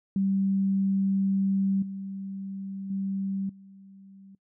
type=tone with level steps; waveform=sine; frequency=194.5 Hz; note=G3; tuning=13 cents flat; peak=-22 / -33 / -27 / -47 dBFS; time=0.16-4.35 s; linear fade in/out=2 ms; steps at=1.82 / 2.9 / 3.49 s; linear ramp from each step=5 ms; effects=noise-tail reverb RT60 0.1 s tail -21 dB re dry